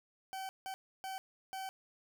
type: tone bursts at uneven times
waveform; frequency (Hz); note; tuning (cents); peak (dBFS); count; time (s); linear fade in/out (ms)
40% pulse; 766; G5; -40; -39; 4; 0.33-0.49 / 0.66-0.74 / 1.04-1.18 / 1.53-1.69; 0
effects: none